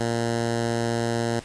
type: tone with notch filter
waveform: 10% pulse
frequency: 116.54 Hz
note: A#2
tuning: in tune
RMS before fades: -25 dBFS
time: 0-1.4 s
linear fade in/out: 5 ms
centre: 2500 Hz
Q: 2
effects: pink hiss -45 dBFS RMS until 1.44 s + resampled to 22050 Hz